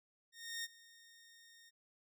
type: tone with ADSR envelope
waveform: 15% pulse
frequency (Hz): 1844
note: A#6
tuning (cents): -19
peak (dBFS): -33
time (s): 0.32-1.71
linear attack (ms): 320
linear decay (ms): 32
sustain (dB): -21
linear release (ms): 28
effects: none